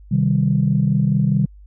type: chord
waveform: sine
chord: C minor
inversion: none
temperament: equal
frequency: 130.81 / 155.56 / 196 Hz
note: C3 / Eb3 / G3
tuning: 0 / 0 / 0 cents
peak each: -18 dBFS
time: 0.11-1.46 s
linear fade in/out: 10 ms
effects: tanh soft clip ceiling -5 dBFS + added 50 Hz sine -40 dBFS peak until 1.66 s